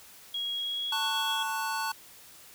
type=tone with pitch glide; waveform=sine; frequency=3300 to 3334 Hz; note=G#7 to G#7; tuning=-12 to +6 cents; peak=-30 dBFS; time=0.34-1.43 s; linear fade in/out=5 ms; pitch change=+18 cents; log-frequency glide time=0.54-0.95 s
type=chord; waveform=square; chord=F# minor; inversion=first; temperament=equal with one note detuned; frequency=888.2 / 1108.7 / 1480 Hz; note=A5 / C#6 / F#6; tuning=+16 / 0 / 0 cents; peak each=-33 / -37 / -36 dBFS; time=0.92-1.92 s; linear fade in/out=5 ms
effects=white hiss -52 dBFS RMS until 2.54 s